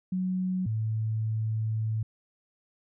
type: tone pair in turn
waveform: sine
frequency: 185 / 110 Hz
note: F#3 / A2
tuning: 0 / 0 cents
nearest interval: major sixth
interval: 900 cents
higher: first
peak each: -26 dBFS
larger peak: neither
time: 0.12-0.66 / 0.66-2.03 s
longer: second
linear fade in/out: 5 ms
effects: none